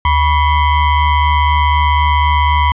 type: ring-modulated tone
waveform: square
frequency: 526 Hz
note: C5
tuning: 9 cents sharp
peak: -7 dBFS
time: 0.05-2.72 s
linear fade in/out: 2 ms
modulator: 452 Hz
effects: resampled to 8000 Hz + 8-bit